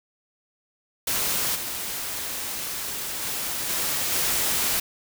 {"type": "noise with level steps", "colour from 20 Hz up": "white", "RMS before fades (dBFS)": [-25, -31, -29, -26, -24], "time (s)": [1.07, 4.8], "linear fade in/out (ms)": 5, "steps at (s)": [1.55, 3.22, 3.69, 4.12], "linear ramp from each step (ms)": 5, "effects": []}